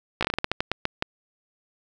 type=slowing click train; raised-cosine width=0.3 ms; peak=-7 dBFS; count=13; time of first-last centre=0.21-1.024 s; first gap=16 ms; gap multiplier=1.24; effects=8-bit